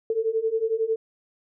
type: beating tone pair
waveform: sine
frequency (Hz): 440 / 451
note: A4 / A4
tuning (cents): 0 / +43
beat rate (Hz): 11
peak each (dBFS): -26 / -24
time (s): 0.1-0.96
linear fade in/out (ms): 2
effects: none